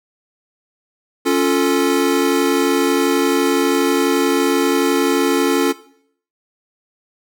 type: chord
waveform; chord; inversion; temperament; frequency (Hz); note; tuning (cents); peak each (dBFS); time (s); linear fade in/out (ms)
square; Db augmented; none; equal; 277.2 / 349.2 / 440; Db4 / F4 / A4; 0 / 0 / 0; -18 / -19 / -19; 1.25-5.73; 20
effects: noise-tail reverb RT60 0.6 s tail -17 dB re dry